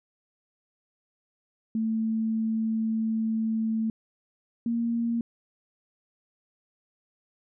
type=tone pair in turn; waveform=sine; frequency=222.2 / 233 Hz; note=A3 / A#3; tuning=+17 / -1 cents; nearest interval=minor second; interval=82 cents; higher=second; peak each=-24 dBFS; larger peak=neither; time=1.75-3.9 / 4.66-5.21 s; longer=first; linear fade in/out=2 ms; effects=none